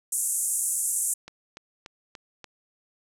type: band-pass noise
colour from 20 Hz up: white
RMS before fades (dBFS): -27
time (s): 0.12-1.14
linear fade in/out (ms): 5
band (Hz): 7200 to 11000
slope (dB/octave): 48
type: click train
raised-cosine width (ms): 0.2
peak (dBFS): -24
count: 5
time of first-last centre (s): 1.28-2.443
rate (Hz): 3.44
effects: none